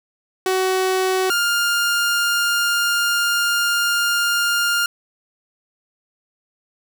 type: tone pair in turn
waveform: sawtooth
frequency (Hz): 375 / 1406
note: F#4 / F6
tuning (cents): +23 / +11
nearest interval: octave + major seventh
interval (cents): 2288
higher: second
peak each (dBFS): -13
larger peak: neither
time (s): 0.46-1.3 / 1.3-4.86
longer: second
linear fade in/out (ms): 2
effects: none